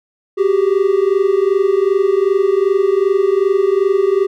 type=tone pair together; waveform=triangle; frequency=379.8 / 402.4 Hz; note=F#4 / G4; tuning=+45 / +45 cents; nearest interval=minor second; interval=100 cents; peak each=-12 dBFS; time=0.37-4.27 s; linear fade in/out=20 ms; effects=none